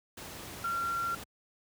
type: tone in noise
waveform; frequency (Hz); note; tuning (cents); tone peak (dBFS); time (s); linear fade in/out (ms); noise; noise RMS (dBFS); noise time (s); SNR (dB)
sine; 1373; F6; -30; -30; 0.64-1.15; 5; pink; -44; 0.17-1.24; +11
effects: high-pass 60 Hz 12 dB/octave